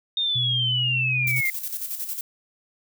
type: linear sweep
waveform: sine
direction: down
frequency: 3686 to 2076 Hz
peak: -21 dBFS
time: 0.17-1.5 s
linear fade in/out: 2 ms
type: tone with pitch glide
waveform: sine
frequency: 123.47 to 128.56 Hz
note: B2 to C3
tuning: 0 to -30 cents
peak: -26 dBFS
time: 0.35-1.41 s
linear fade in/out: 10 ms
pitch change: +70 cents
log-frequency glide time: 0.64-1.12 s
type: noise with tremolo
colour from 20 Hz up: violet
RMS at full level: -29 dBFS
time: 1.27-2.21 s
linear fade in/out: 2 ms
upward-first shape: square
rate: 11 Hz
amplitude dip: 55%
effects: none